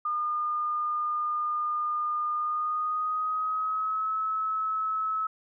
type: tone with pitch glide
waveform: sine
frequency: 1215 to 1294.7 Hz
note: D#6 to E6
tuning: -42 to -32 cents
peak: -26 dBFS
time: 0.05-5.27 s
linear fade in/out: 5 ms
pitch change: +110 cents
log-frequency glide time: 2.34-4.14 s
effects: none